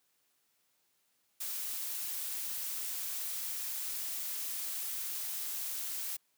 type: noise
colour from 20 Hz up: blue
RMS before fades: -38 dBFS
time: 1.4-6.17 s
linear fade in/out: 10 ms
effects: white hiss -75 dBFS RMS until 6.37 s + high-pass 100 Hz 12 dB/octave